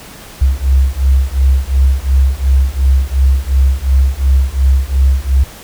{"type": "beating tone pair", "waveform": "sine", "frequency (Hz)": [65.41, 68.21], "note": ["C2", "C#2"], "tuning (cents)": [0, -27], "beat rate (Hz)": 2.8, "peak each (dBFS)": -11, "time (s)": [0.41, 5.44], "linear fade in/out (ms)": 10, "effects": ["pink hiss -34 dBFS RMS until 5.63 s"]}